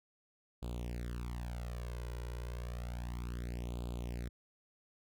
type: tone with flanger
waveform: sawtooth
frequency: 59.8 Hz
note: A#1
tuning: 45 cents sharp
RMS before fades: -41 dBFS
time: 0.62-4.29 s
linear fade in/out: 10 ms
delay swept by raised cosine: 0.26 to 2.06 ms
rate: 0.31 Hz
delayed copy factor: +0.9
effects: none